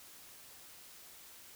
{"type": "silence", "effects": ["white hiss -55 dBFS RMS until 1.55 s"]}